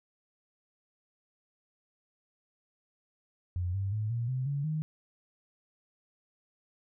sine tone with pitch steps, 89.2 / 97.84 / 107.31 / 117.7 / 129.1 / 141.6 / 155.31 Hz, F2 / G2 / A2 / A#2 / C3 / C#3 / D#3, +37 / -3 / -43 / +17 / -23 / +37 / -3 cents, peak -29 dBFS, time 3.56-4.82 s, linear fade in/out 0 ms, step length 180 ms, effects none

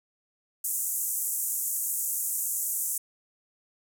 white band-pass noise, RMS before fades -30 dBFS, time 0.64-2.98 s, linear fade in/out 5 ms, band 6800 to 15000 Hz, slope 48 dB/octave, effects none

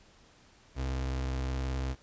35% pulse tone with vibrato, 65.41 Hz, C2, in tune, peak -29 dBFS, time 0.75-1.96 s, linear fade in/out 50 ms, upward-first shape sine, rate 19 Hz, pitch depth 45 cents each way, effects pink hiss -60 dBFS RMS until 2.02 s + resampled to 16000 Hz

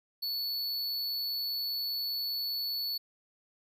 square tone, 4435 Hz, C#8, in tune, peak -32 dBFS, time 0.22-2.98 s, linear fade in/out 10 ms, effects none

